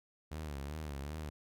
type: tone with vibrato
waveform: sawtooth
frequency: 73.42 Hz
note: D2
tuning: in tune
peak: -36 dBFS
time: 0.31-1.3 s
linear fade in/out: 10 ms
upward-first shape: sine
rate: 2.6 Hz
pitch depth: 120 cents each way
effects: none